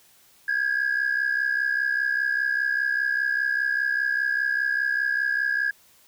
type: tone pair together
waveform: sine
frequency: 1616 / 1681 Hz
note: G#6 / G#6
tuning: -48 / +20 cents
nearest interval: minor second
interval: 68 cents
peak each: -23 dBFS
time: 0.48-5.71 s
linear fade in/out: 5 ms
effects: tanh soft clip ceiling -17 dBFS + white hiss -57 dBFS RMS until 6.07 s